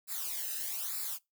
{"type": "noise with flanger", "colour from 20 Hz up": "blue", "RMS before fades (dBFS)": -37, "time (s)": [0.07, 1.19], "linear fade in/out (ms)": 50, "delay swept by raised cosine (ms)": [0.32, 0.9], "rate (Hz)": 1.1, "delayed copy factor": -0.85, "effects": ["noise-tail reverb RT60 0.2 s tail -23 dB re dry"]}